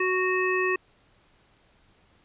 harmonic tone, 370 Hz, F#4, in tune, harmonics 1 / 3 / 5 / 7, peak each -25 / -30 / -28 / -30 dBFS, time 0-0.76 s, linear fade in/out 5 ms, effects pink hiss -62 dBFS RMS until 2.24 s + resampled to 8000 Hz

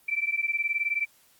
sine beating tone pair, 2325 / 2344 Hz, D7 / D7, -18 / -4 cents, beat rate 19 Hz, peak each -28 dBFS, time 0.08-1.06 s, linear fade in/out 10 ms, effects white hiss -61 dBFS RMS until 1.39 s + Opus 32 kbps

